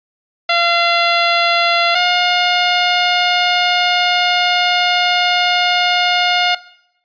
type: tone pair in turn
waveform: 10% pulse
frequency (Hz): 686 / 713.6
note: F5 / F5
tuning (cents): -31 / +37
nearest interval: minor second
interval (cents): 68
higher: second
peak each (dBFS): -3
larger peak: neither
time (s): 0.49-1.95 / 1.95-6.55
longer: second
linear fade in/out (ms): 5
effects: noise-tail reverb RT60 0.8 s tail -19 dB re dry + resampled to 11025 Hz